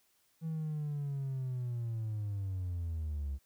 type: linear sweep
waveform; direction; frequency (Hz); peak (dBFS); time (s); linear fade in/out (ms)
triangle; down; 163.1 to 66.8; -31; 0.41-3.39; 50
effects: tanh soft clip ceiling -29 dBFS + white hiss -72 dBFS RMS until 3.45 s